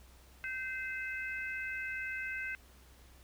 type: harmonic tone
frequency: 517 Hz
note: C5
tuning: 21 cents flat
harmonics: 3 / 4 / 5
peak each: -39 / -41 / -43 dBFS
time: 0.44-2.55 s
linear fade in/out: 0 ms
effects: added 63 Hz sine -58 dBFS peak until 3.23 s + pink hiss -62 dBFS RMS until 3.23 s